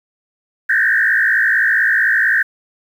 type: tone with frequency modulation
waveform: sine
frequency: 1700 Hz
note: G#6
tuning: 40 cents sharp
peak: -11 dBFS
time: 0.69-2.43 s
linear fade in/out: 10 ms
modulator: 55.7 Hz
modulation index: 3.2
effects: 7-bit